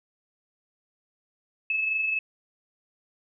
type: tone with amplitude modulation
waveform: sine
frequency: 2600 Hz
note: E7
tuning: 24 cents flat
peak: -22 dBFS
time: 1.7-2.19 s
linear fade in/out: 2 ms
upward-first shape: sine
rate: 23.8 Hz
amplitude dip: 40%
effects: none